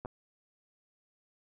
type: clicks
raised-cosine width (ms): 1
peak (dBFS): -26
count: 2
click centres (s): 0.05 / 0.058
effects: none